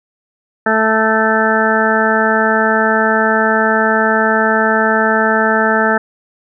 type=harmonic tone; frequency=220 Hz; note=A3; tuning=in tune; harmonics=1 / 2 / 3 / 4 / 6 / 7 / 8; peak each=-18 / -18 / -18 / -18 / -18 / -18 / -18 dBFS; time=0.66-5.98 s; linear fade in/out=5 ms; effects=none